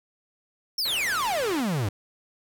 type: exponential sweep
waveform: 45% pulse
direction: down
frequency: 5600 to 92.5 Hz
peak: -24 dBFS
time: 0.78-1.89 s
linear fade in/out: 5 ms
type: low-pass noise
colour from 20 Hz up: white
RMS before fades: -39 dBFS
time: 0.85-1.61 s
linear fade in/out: 5 ms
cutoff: 2600 Hz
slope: 12 dB/octave
effects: none

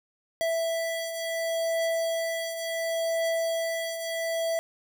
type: beating tone pair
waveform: square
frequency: 659.3 / 660 Hz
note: E5 / E5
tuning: 0 / +2 cents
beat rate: 0.7 Hz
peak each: -35 / -28 dBFS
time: 0.41-4.59 s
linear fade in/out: 0 ms
effects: none

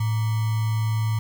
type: tone with sample-and-hold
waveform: sine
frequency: 110 Hz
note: A2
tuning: in tune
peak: -20 dBFS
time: 0-1.19 s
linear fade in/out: 5 ms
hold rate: 1050 Hz
effects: none

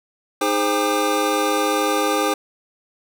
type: tone cluster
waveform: square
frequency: 310.4 / 412.6 / 522 / 804 / 1198 Hz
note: D#4 / G#4 / C5 / G5 / D6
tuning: -4 / -11 / -4 / +44 / +34 cents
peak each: -25 dBFS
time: 0.41-2.34 s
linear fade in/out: 5 ms
effects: none

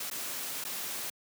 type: noise with dropouts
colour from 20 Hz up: white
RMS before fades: -37 dBFS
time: 0-1.1 s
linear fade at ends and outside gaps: 5 ms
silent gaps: 0.101-0.111 / 0.641-0.649 s
effects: high-pass 150 Hz 12 dB/octave

